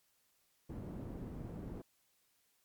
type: low-pass noise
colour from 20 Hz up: white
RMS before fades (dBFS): -45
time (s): 0.69-1.82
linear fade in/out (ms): 10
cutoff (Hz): 250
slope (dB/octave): 12
effects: white hiss -75 dBFS RMS until 2.64 s + MP3 96 kbps